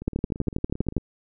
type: two click trains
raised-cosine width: 3 ms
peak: -23 / -10 dBFS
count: 18 / 12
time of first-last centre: 0.02-0.98 / 0.08-0.967 s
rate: 17.7 / 12.4 Hz
effects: none